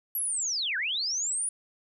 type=linear two-way sweep; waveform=sine; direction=down then up; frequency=11840 to 1456 to 9880 Hz; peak=-27 dBFS; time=0.15-1.49 s; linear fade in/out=2 ms; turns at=0.77 s; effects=none